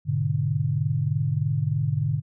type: chord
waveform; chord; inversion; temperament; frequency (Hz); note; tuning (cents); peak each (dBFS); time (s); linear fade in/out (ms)
sine; G# diminished; none; equal; 103.83 / 123.47 / 146.83; G#2 / B2 / D3; 0 / 0 / 0; -27 / -27 / -24; 0.05-2.22; 50
effects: none